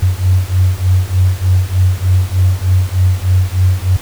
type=beating tone pair; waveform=sine; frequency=90.8 / 94.1 Hz; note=F#2 / F#2; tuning=-32 / +30 cents; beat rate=3.3 Hz; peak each=-12 / -12 dBFS; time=0.02-3.97 s; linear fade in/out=10 ms; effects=pink hiss -31 dBFS RMS until 4.01 s